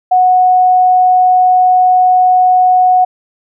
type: tone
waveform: sine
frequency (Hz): 735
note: F#5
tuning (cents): -12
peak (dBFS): -5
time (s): 0.11-3.05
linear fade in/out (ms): 10
effects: none